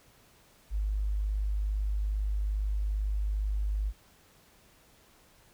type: tone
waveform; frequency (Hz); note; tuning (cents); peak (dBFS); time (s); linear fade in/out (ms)
sine; 51.2; G#1; -24; -27; 0.7-3.93; 50
effects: pink hiss -61 dBFS RMS until 5.53 s